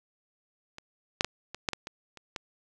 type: clicks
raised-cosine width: 0.2 ms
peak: -25 / -6 / -10 / -21 / -9 / -15 / -21 / -29 / -17 dBFS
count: 9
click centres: 0.784 / 1.209 / 1.246 / 1.546 / 1.688 / 1.733 / 1.871 / 2.173 / 2.362 s
effects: none